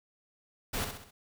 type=noise with echo; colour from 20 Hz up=pink; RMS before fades=-33 dBFS; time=0.73-0.85 s; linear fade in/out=10 ms; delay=65 ms; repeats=4; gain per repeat=-6 dB; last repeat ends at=1.11 s; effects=none